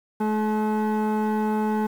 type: tone with frequency modulation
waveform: sine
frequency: 214.7 Hz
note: A3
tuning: 42 cents flat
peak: -18 dBFS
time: 0.2-1.87 s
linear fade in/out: 10 ms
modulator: 643 Hz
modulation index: 0.98
effects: tanh soft clip ceiling -20 dBFS + 8-bit